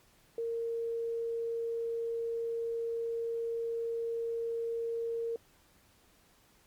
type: tone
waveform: sine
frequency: 461.7 Hz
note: A#4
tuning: 17 cents flat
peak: -32 dBFS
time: 0.38-5.36 s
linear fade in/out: 2 ms
effects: pink hiss -65 dBFS RMS until 6.66 s + Opus 48 kbps